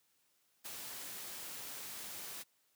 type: noise with ADSR envelope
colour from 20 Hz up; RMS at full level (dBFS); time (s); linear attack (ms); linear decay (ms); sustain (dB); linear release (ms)
white; -43; 0.64-2.44; 22; 8; -3; 28
effects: white hiss -75 dBFS RMS until 2.75 s + high-pass 100 Hz 12 dB/octave